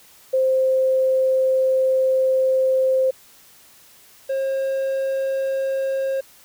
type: tone pair in turn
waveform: sine / triangle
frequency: 523.3 / 537.1 Hz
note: C5 / C5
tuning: 0 / +45 cents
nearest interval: unison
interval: 45 cents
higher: second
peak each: -15 / -18 dBFS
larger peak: first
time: 0.33-3.11 / 4.29-6.21 s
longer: first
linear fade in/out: 10 ms
effects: white hiss -50 dBFS RMS until 6.44 s